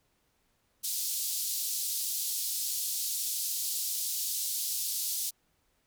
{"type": "band-pass noise", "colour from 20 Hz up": "white", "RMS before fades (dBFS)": -33, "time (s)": [0.83, 5.31], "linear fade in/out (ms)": 20, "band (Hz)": [3900, 16000], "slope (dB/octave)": 24, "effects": ["pink hiss -73 dBFS RMS until 5.86 s"]}